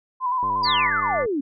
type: tone with vibrato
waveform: sine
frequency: 1006 Hz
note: B5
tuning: 32 cents sharp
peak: -20 dBFS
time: 0.2-0.91 s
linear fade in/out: 50 ms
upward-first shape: square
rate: 8.4 Hz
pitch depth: 40 cents each way
type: click train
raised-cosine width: 2 ms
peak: -25 dBFS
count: 84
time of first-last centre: 0.43-1.26 s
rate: 100 Hz
type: exponential sweep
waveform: sine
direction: down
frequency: 4978 to 261.6 Hz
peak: -21 dBFS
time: 0.63-1.41 s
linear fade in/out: 10 ms
type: harmonic tone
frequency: 293.7 Hz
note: D4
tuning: in tune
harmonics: 3 / 4 / 5 / 6 / 7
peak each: -36 / -26 / -36 / -30 / -30 dBFS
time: 0.64-1.26 s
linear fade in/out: 50 ms
effects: none